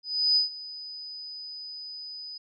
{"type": "tone with ADSR envelope", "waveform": "sine", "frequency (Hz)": 4988, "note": "D#8", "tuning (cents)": 3, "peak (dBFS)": -18, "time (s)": [0.03, 2.38], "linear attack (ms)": 330, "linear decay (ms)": 130, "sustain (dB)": -19, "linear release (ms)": 8, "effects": []}